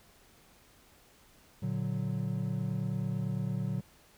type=chord; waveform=triangle; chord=Bb augmented; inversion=none; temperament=equal with one note detuned; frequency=116.54 / 145.65 / 185 Hz; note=Bb2 / D3 / F#3; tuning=0 / -14 / 0 cents; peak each=-33 dBFS; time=1.62-3.81 s; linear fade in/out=10 ms; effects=pink hiss -61 dBFS RMS until 4.17 s